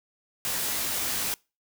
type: noise with comb filter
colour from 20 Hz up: white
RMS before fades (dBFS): -29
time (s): 0.45-1.34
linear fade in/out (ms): 0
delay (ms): 19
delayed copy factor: +0.55
effects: noise-tail reverb RT60 0.3 s tail -26 dB re dry